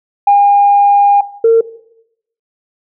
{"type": "tone pair in turn", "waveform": "sine", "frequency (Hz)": [810, 455.6], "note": ["G#5", "A#4"], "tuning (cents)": [-43, -40], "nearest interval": "minor seventh", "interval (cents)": 997, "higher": "first", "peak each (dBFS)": -3, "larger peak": "neither", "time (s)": [[0.27, 1.21], [1.44, 1.61]], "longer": "first", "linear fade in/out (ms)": 5, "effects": ["noise-tail reverb RT60 0.8 s tail -18 dB re dry", "tanh soft clip ceiling 0 dBFS"]}